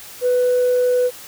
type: tone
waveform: sine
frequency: 496.6 Hz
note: B4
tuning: 9 cents sharp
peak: -12 dBFS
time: 0.21-1.11 s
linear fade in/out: 50 ms
effects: tanh soft clip ceiling -11 dBFS + white hiss -38 dBFS RMS until 1.27 s